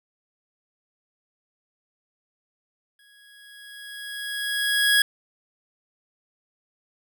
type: tone with exponential growth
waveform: 25% pulse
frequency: 1661.2 Hz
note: G#6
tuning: in tune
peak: -11 dBFS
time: 2.99-5.02 s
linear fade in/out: 2 ms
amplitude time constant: 440 ms
effects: none